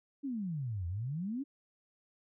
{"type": "exponential two-way sweep", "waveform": "sine", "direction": "down then up", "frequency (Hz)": [292.3, 82.9, 292.3], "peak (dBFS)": -34, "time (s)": [0.23, 1.44], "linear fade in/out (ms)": 20, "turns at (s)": 0.87, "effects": []}